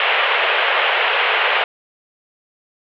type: band-pass noise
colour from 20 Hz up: white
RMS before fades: -17 dBFS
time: 0-1.64 s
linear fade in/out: 2 ms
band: 440 to 3100 Hz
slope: 48 dB/octave
effects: none